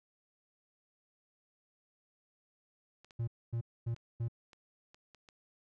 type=clicks; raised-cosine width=0.2 ms; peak=-39 dBFS; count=7; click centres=3.046 / 3.108 / 3.964 / 4.532 / 4.945 / 5.147 / 5.288 s
type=tone bursts; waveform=triangle; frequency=116.54 Hz; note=A#2; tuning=in tune; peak=-30 dBFS; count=4; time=3.19-4.284 s; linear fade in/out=10 ms; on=86 ms; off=250 ms
effects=none